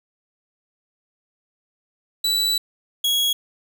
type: tone pair in turn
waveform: 40% pulse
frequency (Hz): 3951 / 3322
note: B7 / G#7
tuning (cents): 0 / 0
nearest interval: minor third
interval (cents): 300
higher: first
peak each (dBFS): -17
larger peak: neither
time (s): 2.24-2.58 / 3.04-3.33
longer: first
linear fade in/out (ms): 5
effects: none